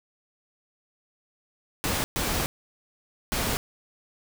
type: noise bursts at uneven times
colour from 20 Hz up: pink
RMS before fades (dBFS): -27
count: 3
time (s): 1.84-2.04 / 2.16-2.46 / 3.32-3.57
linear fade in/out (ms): 0
effects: none